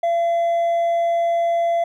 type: tone with hard clipping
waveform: sine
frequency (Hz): 680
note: F5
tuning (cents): -46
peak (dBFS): -17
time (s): 0.03-1.84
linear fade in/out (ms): 5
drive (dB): 2
effects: none